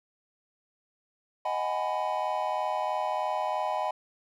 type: chord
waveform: triangle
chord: G# minor seventh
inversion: second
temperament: just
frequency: 623 / 747.5 / 830.6 / 996.7 Hz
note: D#5 / F#5 / G#5 / B5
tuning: +2 / +17 / 0 / +16 cents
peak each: -31 dBFS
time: 1.45-3.91 s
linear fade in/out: 5 ms
effects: none